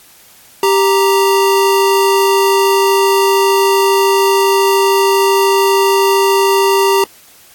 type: tone pair together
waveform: square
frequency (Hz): 392 / 932.3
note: G4 / A#5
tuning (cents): 0 / 0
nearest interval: octave + minor third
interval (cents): 1500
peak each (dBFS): -11 / -14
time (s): 0.63-7.04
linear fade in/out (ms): 2
effects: white hiss -43 dBFS RMS until 7.54 s + AAC 64 kbps